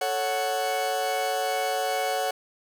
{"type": "chord", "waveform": "40% pulse", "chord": "F# minor", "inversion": "first", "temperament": "equal", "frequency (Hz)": [440, 554.4, 740], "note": ["A4", "C#5", "F#5"], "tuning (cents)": [0, 0, 0], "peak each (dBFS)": [-32, -29, -26], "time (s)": [0.01, 2.31], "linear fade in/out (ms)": 5, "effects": []}